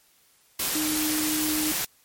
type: tone in noise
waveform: sine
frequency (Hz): 307.7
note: D#4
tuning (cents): -19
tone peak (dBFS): -26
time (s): 0.75-1.72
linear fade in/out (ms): 5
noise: white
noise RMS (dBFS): -27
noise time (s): 0.59-1.85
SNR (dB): -2
effects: white hiss -61 dBFS RMS until 2.04 s + MP3 64 kbps